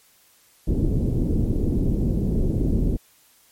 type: low-pass noise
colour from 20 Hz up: pink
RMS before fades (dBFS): -21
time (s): 0.67-2.97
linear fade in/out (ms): 10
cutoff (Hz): 370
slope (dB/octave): 24
effects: white hiss -57 dBFS RMS until 3.51 s + MP3 64 kbps